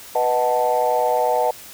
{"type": "chord", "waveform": "sine", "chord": "B dominant seventh", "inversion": "none", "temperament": "equal", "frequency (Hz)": [493.9, 622.3, 740, 880], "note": ["B4", "D#5", "F#5", "A5"], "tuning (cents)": [0, 0, 0, 0], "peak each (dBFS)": -21, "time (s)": [0.15, 1.51], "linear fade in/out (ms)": 5, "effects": ["tanh soft clip ceiling -8 dBFS", "white hiss -40 dBFS RMS until 1.73 s"]}